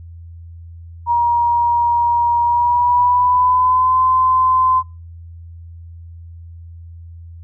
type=tone with pitch glide; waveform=sine; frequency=949 to 1028.9 Hz; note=A#5 to C6; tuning=+31 to -29 cents; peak=-11 dBFS; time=1.06-4.83 s; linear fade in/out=50 ms; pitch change=+140 cents; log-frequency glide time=2.41-4 s; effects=noise-tail reverb RT60 0.3 s tail -22 dB re dry + added 84 Hz sine -33 dBFS peak until 7.43 s